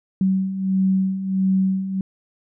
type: beating tone pair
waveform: sine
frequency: 189.1 / 190.6 Hz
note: F#3 / G3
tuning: +38 / -48 cents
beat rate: 1.5 Hz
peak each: -24 / -18 dBFS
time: 0.21-2.01 s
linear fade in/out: 2 ms
effects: none